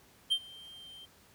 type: tone with ADSR envelope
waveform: triangle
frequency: 3151 Hz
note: G7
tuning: 8 cents sharp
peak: -22 dBFS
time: 0.3-1.06 s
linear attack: 21 ms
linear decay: 64 ms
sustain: -24 dB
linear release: 16 ms
effects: pink hiss -61 dBFS RMS until 1.34 s + high-pass 60 Hz 12 dB/octave